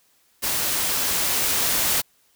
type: noise with level ramp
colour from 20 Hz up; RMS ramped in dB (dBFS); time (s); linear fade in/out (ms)
white; -24 to -21; 0.42-2.02; 20
effects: white hiss -62 dBFS RMS until 2.35 s